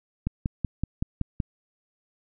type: click train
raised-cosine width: 5 ms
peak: -13 dBFS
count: 7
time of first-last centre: 0.27-1.402 s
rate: 5.3 Hz
effects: none